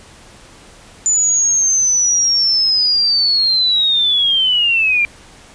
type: linear sweep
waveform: sine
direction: down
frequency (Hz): 7040 to 2360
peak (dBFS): -11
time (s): 1.06-5.05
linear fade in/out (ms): 0
effects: pink hiss -42 dBFS RMS until 5.54 s + resampled to 22050 Hz